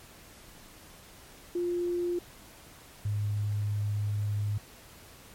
sine tone pair in turn, 350.2 / 103.64 Hz, F4 / G#2, +5 / -3 cents, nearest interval octave + major sixth, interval 2108 cents, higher first, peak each -27 dBFS, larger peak neither, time 1.55-2.19 / 3.05-4.58 s, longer second, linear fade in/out 5 ms, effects pink hiss -52 dBFS RMS until 5.34 s + MP3 64 kbps

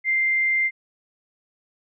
sine tone, 2093 Hz, C7, in tune, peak -18 dBFS, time 0.04-0.71 s, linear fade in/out 50 ms, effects none

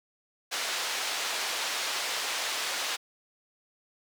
white band-pass noise, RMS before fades -32 dBFS, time 0.51-2.97 s, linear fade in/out 20 ms, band 550 to 5100 Hz, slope 12 dB/octave, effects none

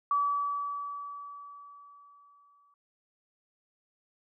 sine tone with exponential decay, 1147 Hz, D6, 41 cents flat, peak -23 dBFS, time 0.11-2.74 s, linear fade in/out 2 ms, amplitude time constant 570 ms, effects none

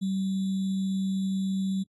sine tone with sample-and-hold, 191.8 Hz, G3, 37 cents flat, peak -25 dBFS, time 0.01-1.84 s, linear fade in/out 20 ms, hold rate 3675 Hz, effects AAC 32 kbps

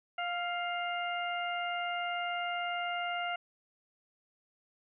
harmonic tone with a mistuned harmonic, 703 Hz, F5, 11 cents sharp, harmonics 1 / 2 / 3 / 4, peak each -35 / -38 / -40 / -41 dBFS, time 0.18-3.36 s, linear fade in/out 5 ms, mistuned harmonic 2, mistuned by -20 cents, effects none

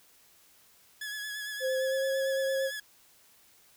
sawtooth tone with vibrato, 1692 Hz, G#6, 32 cents sharp, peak -32 dBFS, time 1.01-2.8 s, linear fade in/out 5 ms, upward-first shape sine, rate 8.8 Hz, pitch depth 34 cents each way
sine tone with pitch glide, 522 to 535.7 Hz, C5 to C5, -4 to +41 cents, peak -27 dBFS, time 1.6-2.71 s, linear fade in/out 50 ms, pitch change +45 cents, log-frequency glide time 1.78-2.02 s
effects white hiss -61 dBFS RMS until 3.76 s

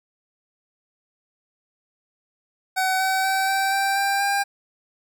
25% pulse tone with pitch steps, 754 / 761.4 / 769 / 776.5 / 784.2 / 791.9 / 799.8 Hz, F#5 / F#5 / G5 / G5 / G5 / G5 / G5, +32 / +49 / -33 / -17 / 0 / +17 / +35 cents, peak -16 dBFS, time 2.76-4.44 s, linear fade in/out 20 ms, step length 240 ms, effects none

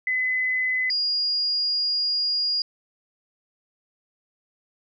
sine tone pair in turn, 2021 / 4850 Hz, B6 / D#8, +39 / -45 cents, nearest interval octave + minor third, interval 1516 cents, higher second, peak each -21 dBFS, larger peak neither, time 0.07-0.9 / 0.9-2.62 s, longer second, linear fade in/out 2 ms, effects none

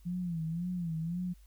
sine tone with vibrato, 170.3 Hz, F3, 43 cents flat, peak -32 dBFS, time 0.05-1.34 s, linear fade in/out 20 ms, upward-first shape sine, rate 1.9 Hz, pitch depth 110 cents each way, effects added 50 Hz sine -54 dBFS peak until 1.46 s + white hiss -69 dBFS RMS until 1.46 s

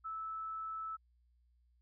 sine tone, 1310 Hz, E6, 11 cents flat, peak -39 dBFS, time 0.04-0.97 s, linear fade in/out 20 ms, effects added 60 Hz sine -68 dBFS peak until 1.81 s

